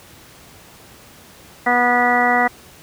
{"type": "harmonic tone", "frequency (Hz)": 244.3, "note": "B3", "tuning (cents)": -19, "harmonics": [1, 2, 3, 4, 5, 6, 7, 8], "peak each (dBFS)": [-23, -24, -17, -24, -23, -25, -29, -18], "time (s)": [1.66, 2.48], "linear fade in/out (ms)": 10, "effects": ["pink hiss -44 dBFS RMS until 2.82 s", "high-pass 60 Hz 12 dB/octave"]}